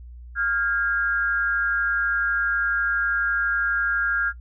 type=tone pair together; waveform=sine; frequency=1396.9 / 1629 Hz; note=F6 / G#6; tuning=0 / -34 cents; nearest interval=minor third; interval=266 cents; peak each=-23 dBFS; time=0.35-4.33 s; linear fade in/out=50 ms; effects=noise-tail reverb RT60 0.1 s tail -17 dB re dry + added 60 Hz sine -38 dBFS peak until 4.4 s